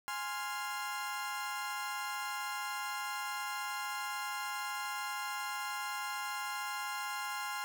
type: chord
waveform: 30% pulse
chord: F minor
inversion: first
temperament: equal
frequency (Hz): 830.6 / 1046.5 / 1396.9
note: Ab5 / C6 / F6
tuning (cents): 0 / 0 / 0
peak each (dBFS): -39 / -38 / -39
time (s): 0.08-7.64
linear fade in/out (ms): 0
effects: 10-bit